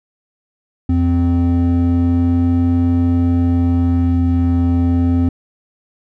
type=tone pair together; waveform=triangle; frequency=86.4 / 258.9 Hz; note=F2 / C4; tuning=-18 / -18 cents; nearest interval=octave + perfect fifth; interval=1900 cents; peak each=-11 dBFS; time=0.89-5.29 s; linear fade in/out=5 ms; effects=tanh soft clip ceiling -6 dBFS